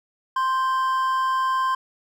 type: tone pair together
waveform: triangle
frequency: 1046.5 / 1568 Hz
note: C6 / G6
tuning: 0 / 0 cents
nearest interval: perfect fifth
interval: 700 cents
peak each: -18 / -29 dBFS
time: 0.36-1.75 s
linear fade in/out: 5 ms
effects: none